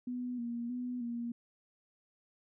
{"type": "tone with vibrato", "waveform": "sine", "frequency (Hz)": 241.9, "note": "B3", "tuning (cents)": -36, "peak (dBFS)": -35, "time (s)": [0.07, 1.32], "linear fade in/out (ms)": 5, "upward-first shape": "square", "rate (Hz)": 1.6, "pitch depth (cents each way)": 40, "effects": []}